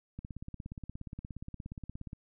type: click train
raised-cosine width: 5 ms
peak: -29 dBFS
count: 34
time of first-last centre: 0.19-2.131 s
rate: 17 Hz
effects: none